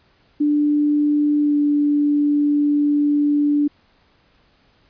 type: tone with pitch glide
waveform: sine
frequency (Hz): 295 to 292.1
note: D4 to D4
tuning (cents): +8 to -9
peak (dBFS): -14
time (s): 0.4-3.68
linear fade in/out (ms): 10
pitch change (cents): -17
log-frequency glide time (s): 1.41-1.55
effects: pink hiss -58 dBFS RMS until 4.89 s + resampled to 11025 Hz

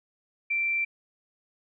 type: tone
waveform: sine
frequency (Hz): 2349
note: D7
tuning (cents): 0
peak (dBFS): -24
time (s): 0.5-0.85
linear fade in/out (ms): 10
effects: none

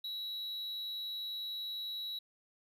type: tone with amplitude modulation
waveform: triangle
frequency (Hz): 3900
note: B7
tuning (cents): -23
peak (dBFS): -34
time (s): 0.04-2.19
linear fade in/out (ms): 5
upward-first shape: sine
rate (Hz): 211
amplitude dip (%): 50
effects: none

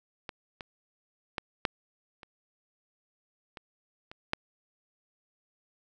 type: clicks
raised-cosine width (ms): 0.3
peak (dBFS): -21 / -23 / -15 / -9 / -30 / -26 / -28 / -11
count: 8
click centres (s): 0.292 / 0.608 / 1.382 / 1.652 / 2.232 / 3.572 / 4.115 / 4.334
effects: none

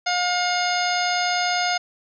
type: harmonic tone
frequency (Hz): 715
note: F5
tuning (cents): +41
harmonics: 1 / 2 / 3 / 4 / 5 / 6 / 7 / 9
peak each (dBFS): -23 / -27 / -28 / -33 / -32 / -32 / -29 / -33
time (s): 0.06-1.78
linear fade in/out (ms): 10
effects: none

